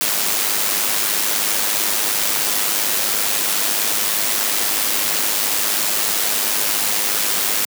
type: noise with amplitude modulation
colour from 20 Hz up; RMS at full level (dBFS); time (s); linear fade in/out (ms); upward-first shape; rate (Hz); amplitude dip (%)
white; -17; 0.01-7.65; 0; sine; 103; 45
effects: high-pass 200 Hz 12 dB/octave